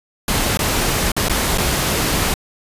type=noise with dropouts; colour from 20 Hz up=pink; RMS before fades=-18 dBFS; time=0.28-2.34 s; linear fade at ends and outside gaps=2 ms; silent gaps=0.573-0.591 / 1.118-1.165 / 1.285-1.296 / 1.576-1.582 s; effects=resampled to 32000 Hz